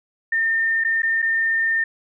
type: tone with dropouts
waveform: sine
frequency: 1812 Hz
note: A#6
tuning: 50 cents flat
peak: -17 dBFS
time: 0.32-1.84 s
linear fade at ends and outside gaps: 5 ms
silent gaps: 0.839-0.847 / 1.021-1.031 / 1.22-1.225 s
effects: none